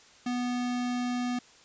square tone, 246 Hz, B3, 7 cents flat, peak -29 dBFS, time 0.26-1.39 s, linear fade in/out 5 ms, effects white hiss -56 dBFS RMS until 1.64 s + resampled to 16000 Hz

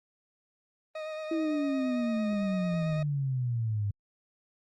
40% pulse tone with vibrato, 622.3 Hz, D#5, in tune, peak -34 dBFS, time 0.95-3.03 s, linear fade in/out 5 ms, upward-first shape sine, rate 8.9 Hz, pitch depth 20 cents each way
sine exponential sweep, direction down, 331.7 to 99.8 Hz, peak -27 dBFS, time 1.31-3.91 s, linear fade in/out 5 ms
effects low-pass 4000 Hz 12 dB/octave + Opus 32 kbps

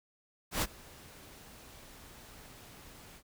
pink noise with ADSR envelope, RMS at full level -29 dBFS, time 0.51-3.23 s, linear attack 110 ms, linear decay 41 ms, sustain -24 dB, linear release 64 ms, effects none

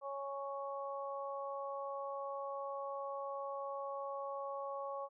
harmonic tone, 277.2 Hz, C#4, in tune, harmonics 2 / 3 / 4, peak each -42 / -47 / -44 dBFS, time 0.01-5.09 s, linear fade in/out 50 ms, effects none

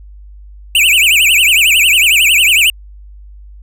square tone with vibrato, 2637 Hz, E7, in tune, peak -7 dBFS, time 0.75-2.7 s, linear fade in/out 2 ms, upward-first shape triangle, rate 11 Hz, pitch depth 290 cents each way, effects added 50 Hz sine -32 dBFS peak until 3.62 s

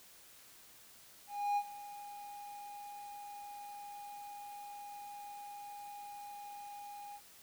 triangle tone with ADSR envelope, 818 Hz, G#5, 26 cents flat, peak -27 dBFS, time 1.27-7.21 s, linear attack 300 ms, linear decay 58 ms, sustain -17 dB, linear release 61 ms, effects white hiss -59 dBFS RMS until 7.42 s

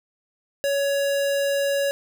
square tone, 560 Hz, C#5, 18 cents sharp, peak -21 dBFS, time 0.64-1.91 s, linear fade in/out 0 ms, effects none

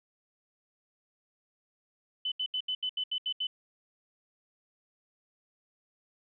sine tone bursts, 3017 Hz, F#7, 33 cents sharp, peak -29 dBFS, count 9, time 2.25-3.47 s, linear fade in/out 5 ms, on 68 ms, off 76 ms, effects none

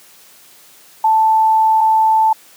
sine tone pair in turn, 880 / 880 Hz, A5 / A5, 0 / 0 cents, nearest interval unison, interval 0 cents, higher neither, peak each -9 / -9 dBFS, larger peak neither, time 1.04-1.81 / 1.81-2.33 s, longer first, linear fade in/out 5 ms, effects white hiss -45 dBFS RMS until 2.56 s + high-pass 150 Hz 12 dB/octave

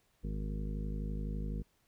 harmonic tone, 51.91 Hz, G#1, in tune, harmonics 1 / 2 / 3 / 4 / 5 / 7 / 8 / 9, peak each -36 / -47 / -42 / -44 / -49 / -53 / -58 / -53 dBFS, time 0.23-1.63 s, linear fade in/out 20 ms, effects pink hiss -73 dBFS RMS until 1.87 s

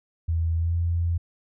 sine tone with pitch glide, 82.41 to 85.07 Hz, E2 to F2, 0 to -45 cents, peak -21 dBFS, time 0.28-1.18 s, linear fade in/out 10 ms, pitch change +55 cents, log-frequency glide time 0.56-0.75 s, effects none

